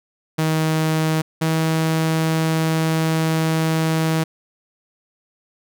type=tone pair in turn; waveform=sawtooth; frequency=158.2 / 160.41 Hz; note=D#3 / E3; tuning=+29 / -47 cents; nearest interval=unison; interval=24 cents; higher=second; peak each=-13 dBFS; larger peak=neither; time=0.38-1.22 / 1.41-4.24 s; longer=second; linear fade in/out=10 ms; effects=none